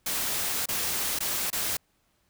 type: noise with dropouts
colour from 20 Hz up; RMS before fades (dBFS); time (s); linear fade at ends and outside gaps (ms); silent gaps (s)
white; -29; 0.06-1.77; 5; 0.659-0.686 / 1.189-1.204 / 1.503-1.528
effects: pink hiss -70 dBFS RMS until 2.29 s